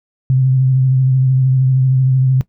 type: tone with vibrato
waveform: sine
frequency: 130.81 Hz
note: C3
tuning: in tune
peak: -9 dBFS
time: 0.3-2.41 s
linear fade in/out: 0 ms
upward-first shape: triangle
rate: 13 Hz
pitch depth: 36 cents each way
effects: noise-tail reverb RT60 0.1 s tail -17 dB re dry